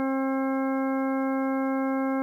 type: harmonic tone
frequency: 267.3 Hz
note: C4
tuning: 37 cents sharp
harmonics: 1 / 2 / 3 / 4 / 5 / 6 / 8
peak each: -25 / -31 / -35 / -37 / -39 / -41 / -43 dBFS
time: 0-2.22 s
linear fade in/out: 0 ms
effects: 10-bit